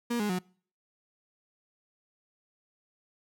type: tone with pitch steps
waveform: 35% pulse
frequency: 237.7 / 208.1 / 182.24 Hz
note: A#3 / G#3 / F#3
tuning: +34 / +4 / -26 cents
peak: -26 dBFS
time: 0.1-0.391 s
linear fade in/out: 10 ms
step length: 97 ms
effects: noise-tail reverb RT60 0.5 s tail -26 dB re dry